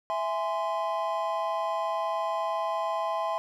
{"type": "chord", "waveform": "triangle", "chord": "E augmented", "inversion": "none", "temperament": "equal with one note detuned", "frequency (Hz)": [659.3, 830.6, 1036.3], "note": ["E5", "G#5", "B#5"], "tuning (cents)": [0, 0, -17], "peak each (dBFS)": [-29, -31, -29], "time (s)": [0.1, 3.38], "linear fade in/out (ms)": 0, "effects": []}